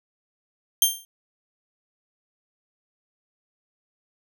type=tone with exponential decay; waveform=10% pulse; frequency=3173 Hz; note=G7; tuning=20 cents sharp; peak=-4 dBFS; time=0.82-1.05 s; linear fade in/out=2 ms; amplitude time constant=50 ms; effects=none